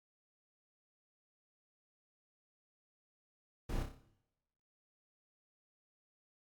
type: noise with echo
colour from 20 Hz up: brown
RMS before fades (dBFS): -38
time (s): 3.69-3.83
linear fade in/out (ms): 5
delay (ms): 30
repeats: 6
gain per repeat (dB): -5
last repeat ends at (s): 4.01
effects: noise-tail reverb RT60 0.9 s tail -17 dB re dry + MP3 96 kbps